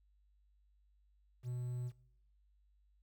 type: tone with quantisation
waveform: triangle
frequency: 123.47 Hz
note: B2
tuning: in tune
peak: -36 dBFS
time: 1.43-1.92 s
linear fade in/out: 50 ms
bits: 11
effects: noise-tail reverb RT60 0.7 s tail -21 dB re dry + added 50 Hz sine -68 dBFS peak until 3.02 s